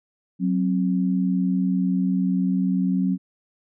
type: tone pair together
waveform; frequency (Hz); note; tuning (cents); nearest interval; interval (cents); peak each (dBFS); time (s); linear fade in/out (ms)
sine; 185.44 / 265.6; F#3 / C4; +4 / +26; tritone; 622; -20 / -24; 0.39-3.18; 50
effects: none